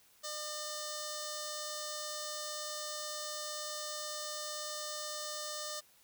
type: tone with notch filter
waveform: 5% pulse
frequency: 603 Hz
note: D5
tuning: 46 cents sharp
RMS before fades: -41 dBFS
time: 0.23-5.81 s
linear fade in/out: 20 ms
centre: 2400 Hz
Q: 1.1
effects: white hiss -65 dBFS RMS until 6.03 s